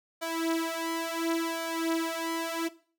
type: tone with flanger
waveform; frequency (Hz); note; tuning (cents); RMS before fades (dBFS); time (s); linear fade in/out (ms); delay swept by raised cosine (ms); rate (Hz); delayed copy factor
sawtooth; 329.6; E4; 0; -31; 0.21-2.69; 20; 1.7 to 5.1; 0.71; +0.95
effects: noise-tail reverb RT60 0.4 s tail -17 dB re dry